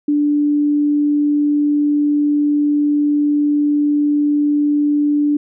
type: tone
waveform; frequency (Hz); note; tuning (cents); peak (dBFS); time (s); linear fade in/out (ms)
sine; 293.3; D4; -2; -12; 0.08-5.37; 5
effects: none